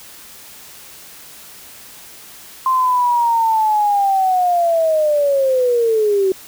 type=linear sweep; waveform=sine; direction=down; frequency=1049 to 374.1 Hz; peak=-12 dBFS; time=2.66-6.32 s; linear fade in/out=2 ms; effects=white hiss -39 dBFS RMS until 6.47 s